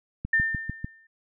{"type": "click train", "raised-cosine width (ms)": 5, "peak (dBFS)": -18, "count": 5, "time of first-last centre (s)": [0.25, 0.845], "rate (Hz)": 6.72}
{"type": "tone with exponential decay", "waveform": "sine", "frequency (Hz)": 1800, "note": "A6", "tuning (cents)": 39, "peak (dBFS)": -17, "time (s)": [0.33, 1.07], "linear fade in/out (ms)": 5, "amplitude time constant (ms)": 160}
{"effects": []}